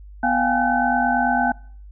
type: tone cluster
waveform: sine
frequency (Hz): 247.3 / 704 / 787 / 836 / 1515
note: B3 / F5 / G5 / G#5 / F#6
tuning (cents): +3 / +14 / +7 / +11 / +40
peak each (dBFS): -23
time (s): 0.23-1.52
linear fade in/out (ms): 5
effects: noise-tail reverb RT60 0.5 s tail -23 dB re dry + added 50 Hz sine -38 dBFS peak until 1.91 s